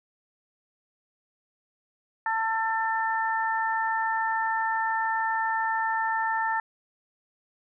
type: harmonic tone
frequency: 446.6 Hz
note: A4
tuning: 26 cents sharp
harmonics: 2 / 3 / 4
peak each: -26 / -33 / -29 dBFS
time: 2.26-6.6 s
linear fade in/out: 2 ms
effects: none